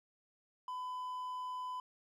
triangle tone, 1005 Hz, B5, 30 cents sharp, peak -37 dBFS, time 0.68-1.8 s, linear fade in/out 2 ms, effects none

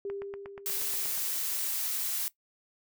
sine tone with exponential decay, 398.3 Hz, G4, 28 cents sharp, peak -32 dBFS, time 0.05-1.71 s, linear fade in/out 2 ms, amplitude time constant 360 ms
click train, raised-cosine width 0.5 ms, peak -29 dBFS, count 10, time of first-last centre 0.1-1.177 s, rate 8.36 Hz
blue noise, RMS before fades -32 dBFS, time 0.66-2.28 s, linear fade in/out 0 ms
effects noise-tail reverb RT60 0.1 s tail -18 dB re dry

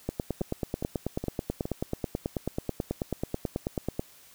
two click trains, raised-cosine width 2 ms, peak -15 / -19 dBFS, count 37 / 4, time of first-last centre 0.09-3.995 / 0.41-1.655 s, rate 9.22 / 2.41 Hz, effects white hiss -55 dBFS RMS until 4.34 s

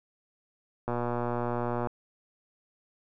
click train, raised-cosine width 1 ms, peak -17 dBFS, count 120, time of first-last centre 0.88-1.872 s, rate 120 Hz, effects none

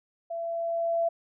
sine tone with level ramp, 672 Hz, E5, 33 cents sharp, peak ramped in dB -31 to -22 dBFS, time 0.3-1.09 s, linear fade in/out 10 ms, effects none

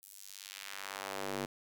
square tone with high-pass filter sweep, 49 Hz, G1, in tune, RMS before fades -43 dBFS, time 0.02-1.46 s, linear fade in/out 10 ms, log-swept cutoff 11000 to 250 Hz, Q 0.9, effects none

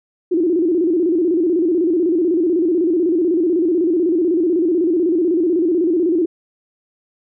sine tone with vibrato, 339.9 Hz, F4, 47 cents flat, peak -13 dBFS, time 0.31-6.26 s, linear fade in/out 10 ms, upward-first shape square, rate 16 Hz, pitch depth 110 cents each way, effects none

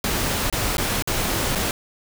pink noise with dropouts, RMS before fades -23 dBFS, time 0.04-1.71 s, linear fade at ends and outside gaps 1 ms, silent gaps 0.5-0.526 / 0.77-0.781 / 1.024-1.074 / 1.551-1.556 s, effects none

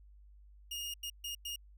sawtooth tone bursts at uneven times, 2847 Hz, F7, 33 cents sharp, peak -35 dBFS, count 4, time 0.71-0.94 / 1.03-1.1 / 1.24-1.35 / 1.45-1.56 s, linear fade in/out 5 ms, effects added 50 Hz sine -55 dBFS peak until 1.77 s

